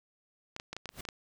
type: clicks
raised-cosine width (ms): 0.2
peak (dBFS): -22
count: 8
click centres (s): 0.564 / 0.599 / 0.73 / 0.766 / 0.857 / 0.891 / 1.052 / 1.088
type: noise with exponential growth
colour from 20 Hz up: pink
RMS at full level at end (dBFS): -38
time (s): 0.89-1.01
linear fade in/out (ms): 5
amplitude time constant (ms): 24
effects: none